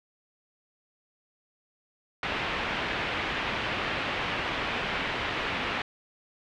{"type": "low-pass noise", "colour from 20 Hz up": "white", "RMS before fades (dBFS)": -31, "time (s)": [2.23, 5.82], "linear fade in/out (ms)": 2, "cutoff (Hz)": 2900, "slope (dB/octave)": 24, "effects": []}